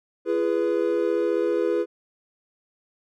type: chord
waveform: triangle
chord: F diminished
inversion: none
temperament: equal with one note detuned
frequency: 340.3 / 415.3 / 493.9 Hz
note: F4 / Ab4 / Cb5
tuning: -45 / 0 / 0 cents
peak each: -23 dBFS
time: 0.25-1.86 s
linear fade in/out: 50 ms
effects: none